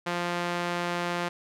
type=tone with band-pass filter; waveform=sawtooth; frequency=174.5 Hz; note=F3; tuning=1 cent flat; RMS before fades=-30 dBFS; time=0.06-1.29 s; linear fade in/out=10 ms; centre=1500 Hz; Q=0.51; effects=none